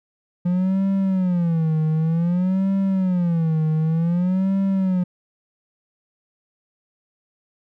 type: tone with vibrato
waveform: triangle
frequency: 174.61 Hz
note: F3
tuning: in tune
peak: -15 dBFS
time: 0.45-5.04 s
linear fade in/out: 10 ms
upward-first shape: sine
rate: 0.54 Hz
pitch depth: 190 cents each way
effects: none